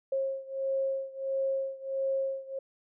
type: beating tone pair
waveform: sine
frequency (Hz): 538 / 539.5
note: C5 / C#5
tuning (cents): +48 / -47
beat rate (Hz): 1.5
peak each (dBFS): -31 / -33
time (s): 0.12-2.59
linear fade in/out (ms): 5
effects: none